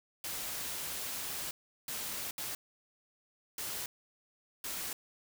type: noise bursts at uneven times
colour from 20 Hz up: white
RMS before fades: -39 dBFS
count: 5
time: 0.24-1.51 / 1.88-2.31 / 2.38-2.55 / 3.58-3.86 / 4.64-4.93 s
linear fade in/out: 2 ms
effects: none